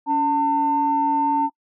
sine tone pair together, 282.7 / 899 Hz, C#4 / A5, +34 / +37 cents, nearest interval octave + minor sixth, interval 2003 cents, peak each -23 / -17 dBFS, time 0.06-1.5 s, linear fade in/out 50 ms, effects noise-tail reverb RT60 0.1 s tail -25 dB re dry + tanh soft clip ceiling -9 dBFS

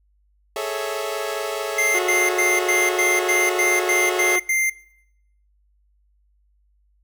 sawtooth chord, A major seventh, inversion third, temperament equal with one note detuned, 415.3 / 440 / 554.4 / 653.6 Hz, G#4 / A4 / C#5 / E5, 0 / 0 / 0 / -15 cents, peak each -26 dBFS, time 0.56-4.36 s, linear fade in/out 2 ms
square tone bursts, 2093 Hz, C7, in tune, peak -18 dBFS, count 10, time 1.78-4.699 s, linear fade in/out 5 ms, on 210 ms, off 91 ms
harmonic tone, 363.2 Hz, F#4, 32 cents flat, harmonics 1 / 2 / 3 / 4 / 5 / 6 / 7 / 8 / 9 / 10, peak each -24 / -30 / -34 / -36 / -38 / -40 / -41 / -42 / -43 / -44 dBFS, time 1.94-4.39 s, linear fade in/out 10 ms
effects noise-tail reverb RT60 0.8 s tail -22 dB re dry + added 50 Hz sine -59 dBFS peak until 7.03 s

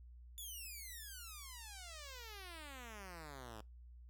5% pulse exponential sweep, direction down, 3520 to 103.83 Hz, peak -39 dBFS, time 0.38-3.61 s, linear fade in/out 0 ms, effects noise-tail reverb RT60 0.2 s tail -22 dB re dry + added 60 Hz sine -54 dBFS peak until 4.09 s

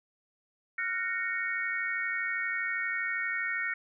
sine chord, Gb major seventh, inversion third, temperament just, 1387.5 / 1480 / 1850 / 2220 Hz, F6 / Gb6 / Bb6 / Db7, -12 / 0 / -14 / +2 cents, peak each -38 / -37 / -33 / -34 dBFS, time 0.78-3.74 s, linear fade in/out 5 ms, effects none

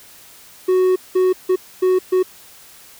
triangle tone bursts at uneven times, 370 Hz, F#4, in tune, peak -10 dBFS, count 5, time 0.68-0.96 / 1.15-1.33 / 1.49-1.56 / 1.82-1.99 / 2.12-2.23 s, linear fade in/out 10 ms, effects white hiss -44 dBFS RMS until 2.99 s

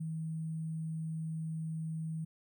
sine tone with sample-and-hold, 160.3 Hz, E3, 48 cents flat, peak -35 dBFS, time 0-2.25 s, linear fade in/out 10 ms, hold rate 8820 Hz, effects none

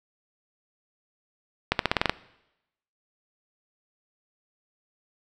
accelerating click train, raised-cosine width 0.3 ms, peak -4 dBFS, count 8, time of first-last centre 1.72-2.096 s, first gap 72 ms, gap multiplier 0.9, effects noise-tail reverb RT60 0.9 s tail -20 dB re dry

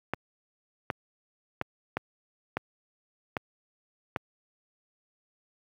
clicks, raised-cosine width 0.5 ms, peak -13 dBFS, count 7, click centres 0.136 / 0.902 / 1.614 / 1.97 / 2.57 / 3.368 / 4.162 s, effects high-pass 80 Hz 12 dB/octave + 9-bit

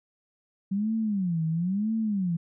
sine tone with vibrato, 189.1 Hz, F#3, 38 cents sharp, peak -24 dBFS, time 0.71-2.37 s, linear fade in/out 10 ms, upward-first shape sine, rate 1 Hz, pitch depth 290 cents each way, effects none

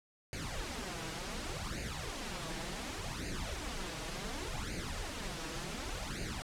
pink noise with flanger, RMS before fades -40 dBFS, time 0.33-6.42 s, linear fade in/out 0 ms, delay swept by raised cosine 0.44 to 6.24 ms, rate 0.68 Hz, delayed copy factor +0.75, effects low-pass 8000 Hz 12 dB/octave

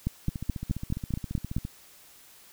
two click trains, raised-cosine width 5 ms, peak -14 / -21 dBFS, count 8 / 21, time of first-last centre 0.07-1.566 / 0.29-1.651 s, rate 4.68 / 14.7 Hz, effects white hiss -54 dBFS RMS until 2.52 s

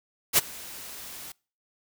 white noise with ADSR envelope, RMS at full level -17 dBFS, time 0.33-1.32 s, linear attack 47 ms, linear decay 24 ms, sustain -24 dB, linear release 4 ms, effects noise-tail reverb RT60 0.4 s tail -26 dB re dry

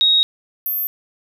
sine tone pair in turn, 3771 / 13413 Hz, A#7 / G#9, +19 / +16 cents, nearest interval octave + minor seventh, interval 2197 cents, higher second, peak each -11 / -19 dBFS, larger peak first, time 0.01-0.23 / 0.66-0.87 s, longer first, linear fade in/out 0 ms, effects 8-bit

